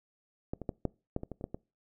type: clicks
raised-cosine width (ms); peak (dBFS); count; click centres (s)
2; -21 / -26 / -19 / -16 / -18 / -25 / -26 / -30 / -21 / -24; 10; 0.535 / 0.617 / 0.692 / 0.853 / 1.164 / 1.234 / 1.317 / 1.411 / 1.441 / 1.545
effects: noise-tail reverb RT60 0.3 s tail -24 dB re dry